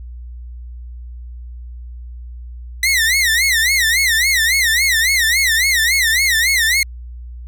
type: tone with vibrato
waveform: sawtooth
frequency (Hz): 1967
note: B6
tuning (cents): -7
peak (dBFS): -9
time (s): 2.83-6.83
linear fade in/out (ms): 2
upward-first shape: sine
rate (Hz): 3.6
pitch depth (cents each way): 190
effects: added 60 Hz sine -29 dBFS peak until 7.47 s